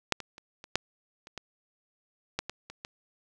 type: clicks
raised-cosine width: 0.2 ms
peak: -6 / -21 / -29 / -27 / -7 / -29 / -20 / -12 / -18 / -25 / -21 dBFS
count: 11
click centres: 0.123 / 0.203 / 0.381 / 0.641 / 0.756 / 1.271 / 1.377 / 2.39 / 2.496 / 2.7 / 2.849 s
effects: none